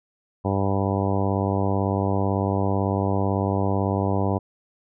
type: harmonic tone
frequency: 98 Hz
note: G2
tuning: in tune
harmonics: 1 / 2 / 3 / 4 / 5 / 6 / 7 / 8 / 9 / 10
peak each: -24 / -27 / -29 / -30 / -31 / -32 / -32 / -33 / -34 / -34 dBFS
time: 0.44-4.39 s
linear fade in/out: 20 ms
effects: none